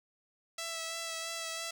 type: tone with vibrato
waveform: 5% pulse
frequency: 659.3 Hz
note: E5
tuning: in tune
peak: -25 dBFS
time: 0.58-1.71 s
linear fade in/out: 5 ms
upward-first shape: sine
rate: 3 Hz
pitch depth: 17 cents each way
effects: none